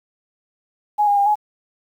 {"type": "tone with pitch steps", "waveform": "sine", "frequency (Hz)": [835, 814, 804, 841], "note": ["G#5", "G#5", "G5", "G#5"], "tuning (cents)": [9, -35, 44, 22], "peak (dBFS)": -13, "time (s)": [0.98, 1.356], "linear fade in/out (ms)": 20, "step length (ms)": 94, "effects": ["8-bit"]}